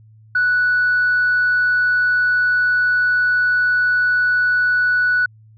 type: tone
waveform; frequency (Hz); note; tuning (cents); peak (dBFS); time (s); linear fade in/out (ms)
sine; 1478; F#6; -2; -12; 0.35-5.26; 5
effects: tanh soft clip ceiling -10 dBFS + added 109 Hz sine -44 dBFS peak until 5.57 s